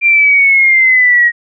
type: linear sweep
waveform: sine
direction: down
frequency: 2383 to 1886 Hz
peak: -5 dBFS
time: 0.01-1.32 s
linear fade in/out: 50 ms
effects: none